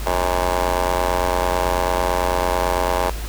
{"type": "ring-modulated tone", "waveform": "15% pulse", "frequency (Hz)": 89, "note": "F2", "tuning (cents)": 33, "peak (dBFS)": -9, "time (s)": [0.06, 3.1], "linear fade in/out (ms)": 5, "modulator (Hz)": 727, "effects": ["added 53 Hz sine -25 dBFS peak until 3.28 s", "pink hiss -34 dBFS RMS until 3.28 s"]}